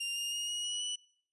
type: tone with pitch steps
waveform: sawtooth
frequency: 2794 / 2826 / 2859 / 2893 / 2926 / 2960 Hz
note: F7 / F7 / F7 / F#7 / F#7 / F#7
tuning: 0 / +20 / +40 / -40 / -20 / 0 cents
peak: -31 dBFS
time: 0-0.96 s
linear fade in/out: 10 ms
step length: 160 ms
effects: noise-tail reverb RT60 0.6 s tail -23 dB re dry + resampled to 24000 Hz